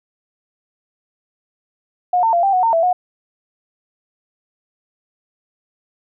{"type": "tone with pitch steps", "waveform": "sine", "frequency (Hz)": [720, 903, 689, 786, 736, 911, 662, 725], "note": ["F#5", "A5", "F5", "G5", "F#5", "A#5", "E5", "F#5"], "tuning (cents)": [-47, 45, -24, 4, -9, -40, 7, -35], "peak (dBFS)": -12, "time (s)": [2.13, 2.93], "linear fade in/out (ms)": 5, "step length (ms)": 100, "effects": []}